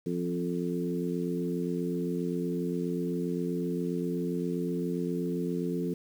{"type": "harmonic tone with a mistuned harmonic", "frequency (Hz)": 87.6, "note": "F2", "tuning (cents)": 6, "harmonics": [2, 3, 4, 5], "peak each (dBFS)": [-32, -34, -35, -36], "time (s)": [0.06, 5.94], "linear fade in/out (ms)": 5, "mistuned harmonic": 2, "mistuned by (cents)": -18, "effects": ["9-bit"]}